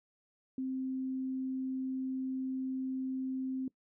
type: tone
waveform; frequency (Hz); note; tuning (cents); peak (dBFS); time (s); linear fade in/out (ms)
sine; 261.6; C4; 0; -33; 0.58-3.68; 2
effects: noise-tail reverb RT60 0.1 s tail -21 dB re dry